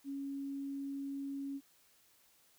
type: tone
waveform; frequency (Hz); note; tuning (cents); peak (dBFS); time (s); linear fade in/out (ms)
sine; 277; C#4; -1; -38; 0.04-1.61; 50
effects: white hiss -68 dBFS RMS until 2.58 s